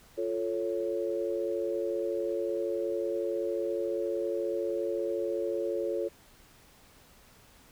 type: chord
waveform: sine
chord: F augmented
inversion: none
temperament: equal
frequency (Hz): 349.2 / 440 / 554.4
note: F4 / A4 / C#5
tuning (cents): 0 / 0 / 0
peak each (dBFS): -33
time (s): 0.17-6.09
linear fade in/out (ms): 20
effects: pink hiss -58 dBFS RMS until 7.71 s